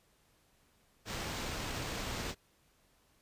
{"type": "noise with sample-and-hold", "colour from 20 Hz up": "pink", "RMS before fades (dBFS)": -39, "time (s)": [1.05, 2.35], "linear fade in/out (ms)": 50, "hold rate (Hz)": 11025, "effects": ["pink hiss -70 dBFS RMS until 3.21 s", "resampled to 32000 Hz"]}